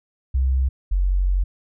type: tone pair in turn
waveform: sine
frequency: 65.41 / 46.16 Hz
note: C2 / F#1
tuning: 0 / -3 cents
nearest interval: tritone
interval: 603 cents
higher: first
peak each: -16 dBFS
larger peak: neither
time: 0.34-0.69 / 0.91-1.44 s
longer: second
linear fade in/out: 10 ms
effects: none